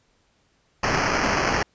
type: noise with sample-and-hold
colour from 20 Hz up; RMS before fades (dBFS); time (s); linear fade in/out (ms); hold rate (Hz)
blue; -22; 0.83-1.63; 5; 3675
effects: pink hiss -65 dBFS RMS until 1.74 s + resampled to 16000 Hz